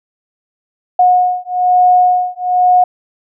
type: beating tone pair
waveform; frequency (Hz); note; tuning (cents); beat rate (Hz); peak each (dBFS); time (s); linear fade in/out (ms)
sine; 725 / 726.1; F#5 / F#5; -35 / -33; 1.1; -11; 0.99-2.84; 5
effects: none